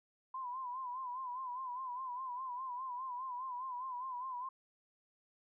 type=tone with vibrato; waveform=sine; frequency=1014 Hz; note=B5; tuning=45 cents sharp; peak=-39 dBFS; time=0.34-4.49 s; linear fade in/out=5 ms; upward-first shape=sine; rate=4.9 Hz; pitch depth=80 cents each way; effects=none